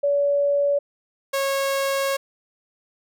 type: tone pair in turn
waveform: sine / sawtooth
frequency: 570 / 547.7 Hz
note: C#5 / C#5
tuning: +48 / -21 cents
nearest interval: minor second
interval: 69 cents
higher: first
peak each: -17 dBFS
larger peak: neither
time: 0.03-0.79 / 1.33-2.17 s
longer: second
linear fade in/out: 10 ms
effects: none